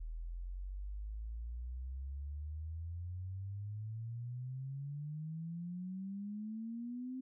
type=exponential sweep; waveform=sine; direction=up; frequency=39.37 to 261.6 Hz; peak=-40 dBFS; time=0-7.21 s; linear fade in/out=10 ms; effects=none